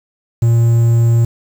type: tone with quantisation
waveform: triangle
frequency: 116.54 Hz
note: A#2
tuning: in tune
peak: -6 dBFS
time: 0.42-1.25 s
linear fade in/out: 5 ms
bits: 6
effects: none